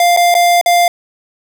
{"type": "tone with dropouts", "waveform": "square", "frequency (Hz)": 698.5, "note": "F5", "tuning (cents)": 0, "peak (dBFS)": -8, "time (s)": [0, 0.88], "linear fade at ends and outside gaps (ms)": 2, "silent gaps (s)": [[0.165, 0.172], [0.342, 0.35], [0.613, 0.66]], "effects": []}